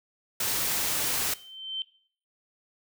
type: noise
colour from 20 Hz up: white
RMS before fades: -28 dBFS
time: 0.4-1.34 s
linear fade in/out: 5 ms
type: tone with exponential growth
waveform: sine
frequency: 3100 Hz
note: G7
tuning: 20 cents flat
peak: -27 dBFS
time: 1.03-1.82 s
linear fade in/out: 1 ms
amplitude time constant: 170 ms
effects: noise-tail reverb RT60 0.5 s tail -18 dB re dry